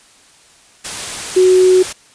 sine tone in noise, 370 Hz, F#4, in tune, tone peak -6 dBFS, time 1.36-1.83 s, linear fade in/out 10 ms, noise white, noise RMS -24 dBFS, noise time 0.84-1.93 s, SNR +15 dB, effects white hiss -47 dBFS RMS until 2.14 s + resampled to 22050 Hz

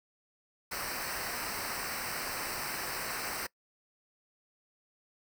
pink noise with comb filter, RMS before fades -37 dBFS, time 0.71-3.47 s, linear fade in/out 10 ms, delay 0.29 ms, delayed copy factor -0.8, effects noise-tail reverb RT60 0.1 s tail -23 dB re dry

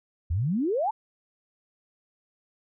sine exponential sweep, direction up, 74.6 to 921 Hz, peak -23 dBFS, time 0.3-0.91 s, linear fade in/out 10 ms, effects none

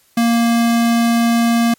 square tone, 233.1 Hz, A#3, in tune, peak -12 dBFS, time 0.17-1.74 s, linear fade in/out 5 ms, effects white hiss -55 dBFS RMS until 1.78 s + MP3 64 kbps

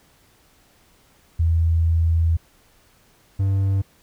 sine / triangle tone pair in turn, 82.41 / 97.38 Hz, E2 / G2, 0 / -11 cents, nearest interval minor third, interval 289 cents, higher second, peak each -15 dBFS, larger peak neither, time 1.39-2.37 / 3.39-3.82 s, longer first, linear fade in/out 10 ms, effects pink hiss -57 dBFS RMS until 4.02 s

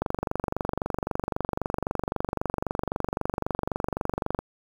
click train, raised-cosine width 1 ms, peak -12 dBFS, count 105, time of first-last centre 0.02-4.39 s, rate 23.8 Hz, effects 7-bit

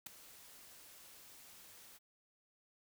white noise with ADSR envelope, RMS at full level -40 dBFS, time 0.06-1.99 s, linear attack 8 ms, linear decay 4 ms, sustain -18 dB, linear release 30 ms, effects none

